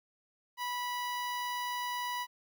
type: tone with notch filter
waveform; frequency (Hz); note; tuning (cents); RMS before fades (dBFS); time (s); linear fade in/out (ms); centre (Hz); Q
sawtooth; 981; B5; -12; -36; 0.57-2.27; 50; 7800; 1.8
effects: 12-bit